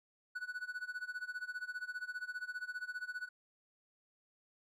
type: tone with tremolo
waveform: triangle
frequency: 1480 Hz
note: F#6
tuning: in tune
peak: -35 dBFS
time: 0.35-3.29 s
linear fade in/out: 10 ms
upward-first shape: sine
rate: 15 Hz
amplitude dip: 90%
effects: none